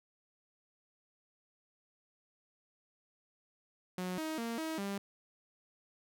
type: tone with pitch steps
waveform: sawtooth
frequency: 182.4 / 315.5 / 231.3 / 319.3 / 198.8 Hz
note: F#3 / D#4 / A#3 / D#4 / G3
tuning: -24 / +24 / -13 / +45 / +25 cents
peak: -32 dBFS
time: 3.98-4.98 s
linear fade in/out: 2 ms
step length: 200 ms
effects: none